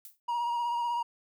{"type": "noise with exponential decay", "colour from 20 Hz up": "violet", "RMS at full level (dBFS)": -42, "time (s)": [0.05, 0.2], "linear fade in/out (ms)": 1, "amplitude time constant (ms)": 31}
{"type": "tone with vibrato", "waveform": "triangle", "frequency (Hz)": 950, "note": "A#5", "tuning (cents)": 33, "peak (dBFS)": -26, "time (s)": [0.28, 1.03], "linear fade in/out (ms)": 10, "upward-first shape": "sine", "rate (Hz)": 16, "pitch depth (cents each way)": 25}
{"effects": []}